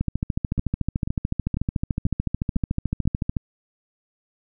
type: two click trains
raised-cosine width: 5 ms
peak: -13 / -10 dBFS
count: 6 / 47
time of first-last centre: 0.58-3.055 / 0.01-3.368 s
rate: 2.02 / 13.7 Hz
effects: none